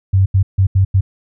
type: tone bursts at uneven times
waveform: sine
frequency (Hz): 96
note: G2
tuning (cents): -36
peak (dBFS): -8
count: 5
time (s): 0.13-0.26 / 0.34-0.43 / 0.58-0.67 / 0.75-0.85 / 0.94-1.01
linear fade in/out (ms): 10
effects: none